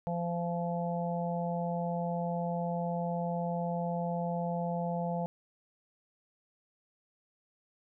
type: harmonic tone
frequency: 172 Hz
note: F3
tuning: 26 cents flat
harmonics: 1 / 3 / 4 / 5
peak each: -33 / -37 / -37 / -40 dBFS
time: 0.07-5.26 s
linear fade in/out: 0 ms
effects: none